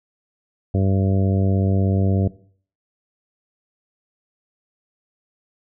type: harmonic tone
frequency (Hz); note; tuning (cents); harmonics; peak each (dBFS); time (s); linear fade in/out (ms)
96.6; G2; -25; 1 / 2 / 3 / 4 / 5 / 6 / 7; -17 / -23 / -27 / -29 / -31 / -33 / -34; 0.74-2.28; 5
effects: noise-tail reverb RT60 0.5 s tail -18 dB re dry